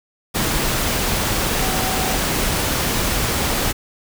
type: tone in noise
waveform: sine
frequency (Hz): 756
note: F#5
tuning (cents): +37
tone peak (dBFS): -27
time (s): 1.58-2.18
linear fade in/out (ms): 20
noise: pink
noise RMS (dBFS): -20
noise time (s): 0.34-3.73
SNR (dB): -10
effects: none